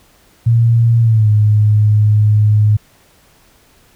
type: tone with pitch glide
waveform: sine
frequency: 116.1 to 105.85 Hz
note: A#2 to G#2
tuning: -7 to +33 cents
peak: -7 dBFS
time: 0.46-2.77 s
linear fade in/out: 10 ms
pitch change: -160 cents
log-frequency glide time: 1.01-1.29 s
effects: pink hiss -50 dBFS RMS until 3.95 s